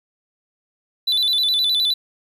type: tone with vibrato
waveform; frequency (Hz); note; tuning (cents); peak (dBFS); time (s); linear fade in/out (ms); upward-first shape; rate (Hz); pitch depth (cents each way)
sine; 3729; A#7; 0; -13; 1.07-1.94; 10; square; 9.6; 110
effects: tanh soft clip ceiling -15 dBFS + 8-bit